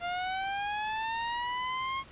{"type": "linear sweep", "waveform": "sawtooth", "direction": "up", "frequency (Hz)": [691, 1086], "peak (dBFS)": -27, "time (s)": [0, 2.04], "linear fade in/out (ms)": 50, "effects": ["pink hiss -52 dBFS RMS until 2.11 s", "resampled to 8000 Hz"]}